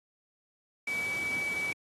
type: tone in noise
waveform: sine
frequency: 2288 Hz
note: D7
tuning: 46 cents flat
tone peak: -30 dBFS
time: 0.87-1.73 s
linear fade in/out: 5 ms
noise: pink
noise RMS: -42 dBFS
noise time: 0.87-1.73 s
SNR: +9 dB
effects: high-pass 150 Hz 12 dB/octave + AAC 32 kbps